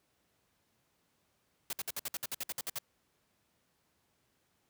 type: noise bursts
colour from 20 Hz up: white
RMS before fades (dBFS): -37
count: 13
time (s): 1.7-2.786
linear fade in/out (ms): 2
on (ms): 30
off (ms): 58
effects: pink hiss -75 dBFS RMS until 4.69 s + high-pass 80 Hz 12 dB/octave